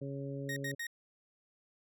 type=harmonic tone; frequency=138.59 Hz; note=C#3; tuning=in tune; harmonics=1 / 2 / 3 / 4; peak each=-40 / -43 / -45 / -46 dBFS; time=0.01-0.75 s; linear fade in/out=10 ms
type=tone bursts; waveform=40% pulse; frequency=1868 Hz; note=A#6; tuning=3 cents sharp; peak=-36 dBFS; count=3; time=0.49-0.868 s; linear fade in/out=2 ms; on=74 ms; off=78 ms
effects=none